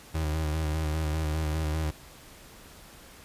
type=tone with vibrato; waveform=35% pulse; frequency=77.78 Hz; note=D#2; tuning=in tune; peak=-25 dBFS; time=0.14-1.91 s; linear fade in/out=10 ms; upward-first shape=square; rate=5 Hz; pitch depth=32 cents each way; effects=pink hiss -50 dBFS RMS until 3.24 s + resampled to 32000 Hz